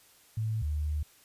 sine tone pair in turn, 110 / 75.16 Hz, A2 / D2, 0 / +41 cents, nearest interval perfect fifth, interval 659 cents, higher first, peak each -28 dBFS, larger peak neither, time 0.37-0.62 / 0.62-1.03 s, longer second, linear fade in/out 5 ms, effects white hiss -60 dBFS RMS until 1.24 s + resampled to 32000 Hz

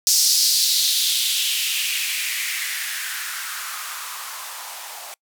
violet noise with band-pass filter sweep, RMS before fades -23 dBFS, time 0.07-5.14 s, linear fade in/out 0 ms, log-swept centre 5400 to 720 Hz, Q 3.1, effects noise-tail reverb RT60 0.1 s tail -26 dB re dry

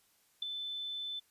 sine tone with ADSR envelope, 3520 Hz, A7, in tune, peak -29 dBFS, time 0.42-1.2 s, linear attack 6 ms, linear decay 5 ms, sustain -8 dB, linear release 13 ms, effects white hiss -70 dBFS RMS until 1.3 s + resampled to 32000 Hz

